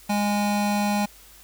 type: tone pair together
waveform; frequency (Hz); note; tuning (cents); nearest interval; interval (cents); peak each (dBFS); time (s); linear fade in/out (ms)
square; 205.8 / 823; G#3 / G#5; -16 / -16; 2 octaves; 2400; -23 / -27; 0.09-1.06; 10
effects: added 50 Hz sine -54 dBFS peak until 1.43 s + white hiss -50 dBFS RMS until 1.43 s